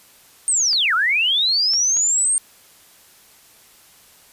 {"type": "linear two-way sweep", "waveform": "sine", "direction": "down then up", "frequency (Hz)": [8760, 1261, 8760], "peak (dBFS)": -15, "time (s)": [0.48, 2.38], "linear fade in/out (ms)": 0, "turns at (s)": 0.94}
{"type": "clicks", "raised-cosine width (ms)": 0.2, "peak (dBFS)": -18, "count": 3, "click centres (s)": [0.731, 1.736, 1.97]}
{"effects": ["white hiss -50 dBFS RMS until 4.32 s", "resampled to 32000 Hz"]}